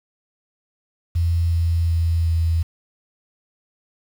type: tone with pitch steps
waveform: sine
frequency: 84.7 / 84.02 / 83.34 / 82.67 Hz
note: E2 / E2 / E2 / E2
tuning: +48 / +34 / +19 / +6 cents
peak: -16 dBFS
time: 1.15-2.63 s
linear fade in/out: 10 ms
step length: 370 ms
effects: 7-bit